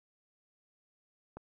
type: click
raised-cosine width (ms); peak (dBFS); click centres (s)
1; -30; 1.37
effects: none